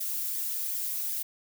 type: noise with flanger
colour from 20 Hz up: violet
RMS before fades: -32 dBFS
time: 0-1.23 s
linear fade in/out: 10 ms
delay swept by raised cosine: 0.7 to 2.7 ms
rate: 2.7 Hz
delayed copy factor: -0.5
effects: none